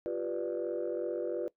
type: chord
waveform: sine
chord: G dominant seventh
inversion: third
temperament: equal with one note detuned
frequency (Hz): 349.2 / 392 / 493.9 / 589.4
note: F4 / G4 / B4 / D5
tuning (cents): 0 / 0 / 0 / +6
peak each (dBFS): -35 / -39 / -35 / -37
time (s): 0.06-1.48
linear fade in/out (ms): 0
effects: noise-tail reverb RT60 0.1 s tail -20 dB re dry + tanh soft clip ceiling -25 dBFS